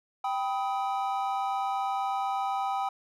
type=chord; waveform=triangle; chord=G augmented; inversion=none; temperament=equal with one note detuned; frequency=784 / 987.8 / 1263.3 Hz; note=G5 / B5 / D#6; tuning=0 / 0 / +26 cents; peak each=-27 / -33 / -33 dBFS; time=0.24-2.89 s; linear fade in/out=5 ms; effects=none